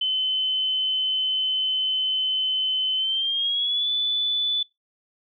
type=tone with pitch glide; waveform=sine; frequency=3048 to 3481 Hz; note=G7 to A7; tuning=-49 to -19 cents; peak=-21 dBFS; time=0.01-4.63 s; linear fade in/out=5 ms; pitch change=+230 cents; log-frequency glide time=2.96-3.9 s; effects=noise-tail reverb RT60 0.2 s tail -22 dB re dry